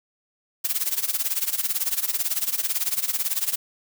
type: noise with tremolo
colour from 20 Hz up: blue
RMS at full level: -22 dBFS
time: 0.64-3.56 s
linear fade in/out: 10 ms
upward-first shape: sine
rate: 18 Hz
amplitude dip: 85%
effects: none